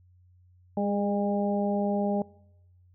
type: harmonic tone with a mistuned harmonic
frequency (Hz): 202.4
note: G#3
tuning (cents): -44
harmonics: 1 / 2 / 3 / 4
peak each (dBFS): -27 / -33 / -31 / -33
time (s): 0.77-2.22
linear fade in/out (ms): 2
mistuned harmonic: 2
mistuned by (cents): +20
effects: noise-tail reverb RT60 0.9 s tail -24 dB re dry + added 90 Hz sine -56 dBFS peak until 2.94 s